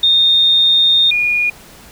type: tone pair in turn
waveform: sine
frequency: 3665 / 2439 Hz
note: A#7 / D#7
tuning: -30 / -35 cents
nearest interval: perfect fifth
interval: 705 cents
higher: first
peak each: -8 / -12 dBFS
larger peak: first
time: 0.03-1.11 / 1.11-1.5 s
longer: first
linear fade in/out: 5 ms
effects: pink hiss -40 dBFS RMS until 1.91 s